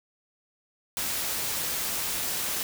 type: noise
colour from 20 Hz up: white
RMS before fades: -30 dBFS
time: 0.97-2.63 s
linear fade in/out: 0 ms
effects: none